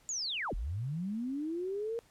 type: linear two-way sweep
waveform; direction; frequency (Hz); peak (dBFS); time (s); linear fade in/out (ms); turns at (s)
sine; down then up; 7040 to 34.3 to 471.2; -33; 0.09-1.99; 0; 0.54
effects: pink hiss -65 dBFS RMS until 2.1 s + low-pass 12000 Hz 12 dB/octave